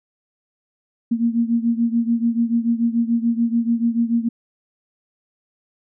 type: beating tone pair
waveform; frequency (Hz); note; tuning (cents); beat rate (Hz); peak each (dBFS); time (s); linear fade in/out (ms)
sine; 230.8 / 237.7; A#3 / A#3; -17 / +34; 6.9; -18 / -21; 1.11-4.29; 10
effects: none